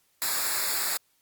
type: noise with comb filter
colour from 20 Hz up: white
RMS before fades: -28 dBFS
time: 0.22-0.97 s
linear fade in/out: 0 ms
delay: 0.33 ms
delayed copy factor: -0.8
effects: white hiss -68 dBFS RMS until 1.21 s + Opus 48 kbps